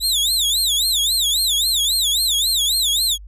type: tone with vibrato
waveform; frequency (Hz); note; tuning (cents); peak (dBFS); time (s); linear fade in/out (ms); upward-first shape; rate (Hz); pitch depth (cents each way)
sawtooth; 3729; A#7; 0; -13; 0-3.18; 50; sine; 3.7; 220
effects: added 50 Hz sine -35 dBFS peak until 3.27 s + resampled to 32000 Hz